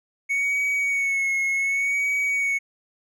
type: tone with vibrato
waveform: triangle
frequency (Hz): 2217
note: C#7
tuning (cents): 0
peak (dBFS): -19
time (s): 0.29-2.59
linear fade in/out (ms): 20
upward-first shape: sine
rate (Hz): 0.67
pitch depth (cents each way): 37
effects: none